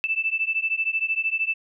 sine beating tone pair, 2637 / 2650 Hz, E7 / E7, 0 / +9 cents, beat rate 13 Hz, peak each -25 dBFS, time 0.04-1.54 s, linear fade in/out 0 ms, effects none

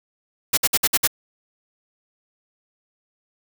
white noise bursts, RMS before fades -17 dBFS, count 6, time 0.53-1.075 s, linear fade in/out 10 ms, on 45 ms, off 55 ms, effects none

